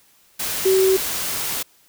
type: tone in noise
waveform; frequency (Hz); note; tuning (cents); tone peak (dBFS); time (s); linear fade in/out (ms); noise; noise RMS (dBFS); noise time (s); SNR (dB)
sine; 380; F#4; +46; -13; 0.65-0.97; 10; white; -25; 0.39-1.63; +9
effects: white hiss -56 dBFS RMS until 1.88 s